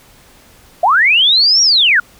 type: linear two-way sweep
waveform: sine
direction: up then down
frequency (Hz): 629 to 5710 to 1345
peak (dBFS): -7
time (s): 0.83-2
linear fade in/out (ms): 5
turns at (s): 1.62
effects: pink hiss -45 dBFS RMS until 2.19 s